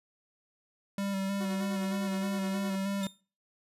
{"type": "tone with vibrato", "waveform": "square", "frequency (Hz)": 196, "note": "G3", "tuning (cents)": 0, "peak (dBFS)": -31, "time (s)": [0.98, 3.07], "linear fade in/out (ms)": 2, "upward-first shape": "square", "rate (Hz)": 3.2, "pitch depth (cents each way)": 22}
{"type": "tone with tremolo", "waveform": "sawtooth", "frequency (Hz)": 370, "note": "F#4", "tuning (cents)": 0, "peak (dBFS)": -35, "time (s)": [1.4, 2.76], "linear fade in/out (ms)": 10, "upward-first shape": "sine", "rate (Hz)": 9.7, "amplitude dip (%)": 70}
{"type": "tone with exponential decay", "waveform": "sawtooth", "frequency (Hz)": 3638, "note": "A#7", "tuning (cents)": -43, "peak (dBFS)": -33, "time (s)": [3.03, 3.21], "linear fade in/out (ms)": 2, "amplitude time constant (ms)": 38}
{"effects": ["noise-tail reverb RT60 0.4 s tail -26 dB re dry", "resampled to 32000 Hz"]}